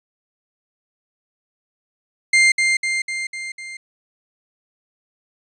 40% pulse tone with echo, 2100 Hz, C7, 6 cents sharp, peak -10 dBFS, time 2.33-2.52 s, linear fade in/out 5 ms, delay 250 ms, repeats 5, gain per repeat -4 dB, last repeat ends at 3.77 s, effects resampled to 24000 Hz

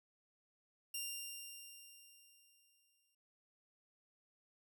10% pulse tone with exponential decay, 2790 Hz, F7, 2 cents flat, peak -31 dBFS, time 0.94-3.15 s, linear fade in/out 5 ms, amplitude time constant 480 ms, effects noise-tail reverb RT60 0.3 s tail -22 dB re dry

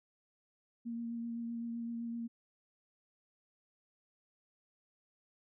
sine tone with vibrato, 233.1 Hz, A#3, in tune, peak -37 dBFS, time 0.85-2.28 s, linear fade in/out 20 ms, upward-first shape triangle, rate 7.8 Hz, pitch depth 18 cents each way, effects none

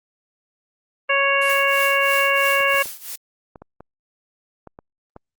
harmonic tone, 554.4 Hz, C#5, in tune, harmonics 1 / 2 / 3 / 4 / 5, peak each -22 / -22 / -22 / -22 / -22 dBFS, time 1.09-2.83 s, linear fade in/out 10 ms
blue noise with tremolo, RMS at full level -28 dBFS, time 1.41-3.16 s, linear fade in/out 10 ms, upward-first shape triangle, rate 3 Hz, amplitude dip 90%
clicks, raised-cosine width 1 ms, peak -25 dBFS, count 9, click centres 2.606 / 2.744 / 2.858 / 3.558 / 3.62 / 3.806 / 4.673 / 4.789 / 5.164 s
effects Opus 32 kbps

